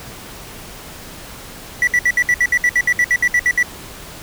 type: tone bursts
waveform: triangle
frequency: 1958 Hz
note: B6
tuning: 15 cents flat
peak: -9 dBFS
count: 16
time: 1.82-3.628 s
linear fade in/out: 2 ms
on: 53 ms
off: 64 ms
effects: pink hiss -35 dBFS RMS until 4.22 s